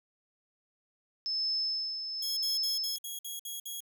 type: tone with tremolo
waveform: sine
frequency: 5240 Hz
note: E8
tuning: 11 cents flat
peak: -28 dBFS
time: 1.26-2.96 s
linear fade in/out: 0 ms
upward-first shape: sine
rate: 0.95 Hz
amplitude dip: 55%
type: tone bursts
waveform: 10% pulse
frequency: 3314 Hz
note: G#7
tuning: 4 cents flat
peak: -29 dBFS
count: 8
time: 2.22-3.805 s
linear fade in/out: 5 ms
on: 150 ms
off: 55 ms
effects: none